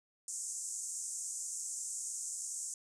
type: band-pass noise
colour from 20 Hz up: white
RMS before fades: -41 dBFS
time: 0.28-2.74 s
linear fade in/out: 2 ms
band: 6500 to 8600 Hz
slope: 48 dB/octave
effects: none